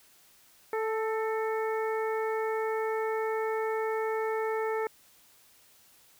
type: harmonic tone with a mistuned harmonic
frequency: 440 Hz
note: A4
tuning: in tune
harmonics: 1 / 2 / 3 / 4 / 5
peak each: -29 / -35 / -39 / -41 / -43 dBFS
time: 0.73-4.87 s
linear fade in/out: 2 ms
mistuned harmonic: 4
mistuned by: +30 cents
effects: white hiss -60 dBFS RMS until 6.19 s